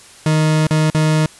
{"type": "tone with dropouts", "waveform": "40% pulse", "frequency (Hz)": 155.56, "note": "D#3", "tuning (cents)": 0, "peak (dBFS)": -11, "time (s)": [0.26, 1.26], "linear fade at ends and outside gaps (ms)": 2, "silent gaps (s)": [[0.669, 0.708], [0.901, 0.947]], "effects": ["white hiss -42 dBFS RMS until 1.39 s", "resampled to 24000 Hz"]}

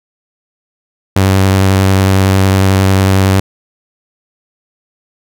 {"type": "tone with vibrato", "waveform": "sawtooth", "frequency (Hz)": 96, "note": "G2", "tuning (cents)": -36, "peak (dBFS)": -3, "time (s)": [1.16, 3.4], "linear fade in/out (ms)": 5, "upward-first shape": "triangle", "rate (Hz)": 11, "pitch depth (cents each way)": 18, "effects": []}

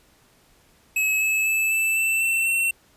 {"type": "tone with pitch steps", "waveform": "square", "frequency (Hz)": [2574, 2596, 2619, 2642, 2665, 2688, 2711], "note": ["E7", "E7", "E7", "E7", "E7", "E7", "E7"], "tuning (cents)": [-42, -27, -12, 3, 18, 33, 48], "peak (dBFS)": -20, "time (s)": [0.96, 2.71], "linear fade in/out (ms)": 5, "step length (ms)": 250, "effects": ["pink hiss -58 dBFS RMS until 2.96 s", "resampled to 32000 Hz"]}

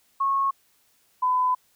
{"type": "tone pair in turn", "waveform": "sine", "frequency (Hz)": [1095, 1006.6], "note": ["C#6", "B5"], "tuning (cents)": [-22, 33], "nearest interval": "minor second", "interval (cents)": 145, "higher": "first", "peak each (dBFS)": [-20, -19], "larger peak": "second", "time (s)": [[0.2, 0.51], [1.22, 1.55]], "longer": "second", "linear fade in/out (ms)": 10, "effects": ["white hiss -64 dBFS RMS until 1.75 s"]}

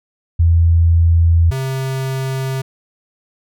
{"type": "tone pair in turn", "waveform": ["sine", "square"], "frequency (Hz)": [83.7, 132.87], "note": ["E2", "C3"], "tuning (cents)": [27, 27], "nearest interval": "minor sixth", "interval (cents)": 800, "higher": "second", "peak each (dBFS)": [-8, -19], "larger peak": "first", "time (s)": [[0.39, 1.51], [1.51, 2.62]], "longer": "first", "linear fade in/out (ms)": 10, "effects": []}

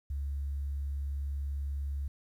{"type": "tone", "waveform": "sine", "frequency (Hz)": 70.3, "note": "C#2", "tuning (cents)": 25, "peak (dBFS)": -31, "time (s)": [0.1, 2.08], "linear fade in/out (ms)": 5, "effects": ["tanh soft clip ceiling -27 dBFS", "11-bit"]}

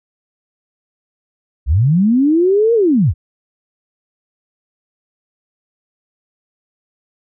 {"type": "linear two-way sweep", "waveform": "sine", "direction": "up then down", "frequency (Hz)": [56.3, 474.5, 56.3], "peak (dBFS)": -9, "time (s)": [1.66, 3.14], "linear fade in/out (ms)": 50, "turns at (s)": 2.74, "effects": []}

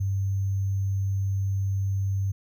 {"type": "tone with sample-and-hold", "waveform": "sine", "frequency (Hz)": 97.4, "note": "G2", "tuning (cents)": -11, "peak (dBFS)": -23, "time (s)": [0, 2.32], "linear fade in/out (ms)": 10, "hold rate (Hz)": 6300, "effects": []}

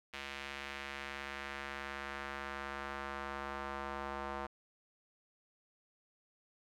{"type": "tone with band-pass filter sweep", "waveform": "square", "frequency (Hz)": 69.3, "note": "C#2", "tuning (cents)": 0, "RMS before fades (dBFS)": -43, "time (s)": [0.13, 4.47], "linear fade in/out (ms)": 10, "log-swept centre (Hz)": [2500, 1000], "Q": 1.4, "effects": []}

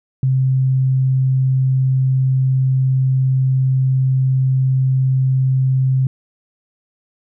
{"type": "tone", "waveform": "sine", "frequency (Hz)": 131.4, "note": "C3", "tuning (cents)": 8, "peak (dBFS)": -12, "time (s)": [0.23, 6.07], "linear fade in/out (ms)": 2, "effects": []}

